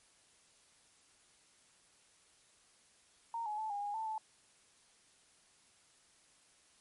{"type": "tone with pitch steps", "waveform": "sine", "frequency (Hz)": [923, 844, 872, 813, 820, 886, 873], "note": ["A#5", "G#5", "A5", "G#5", "G#5", "A5", "A5"], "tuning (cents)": [-17, 28, -16, -37, -22, 12, -14], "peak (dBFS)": -36, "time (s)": [3.34, 4.18], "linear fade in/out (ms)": 2, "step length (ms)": 120, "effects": ["white hiss -67 dBFS RMS until 6.8 s", "MP3 48 kbps"]}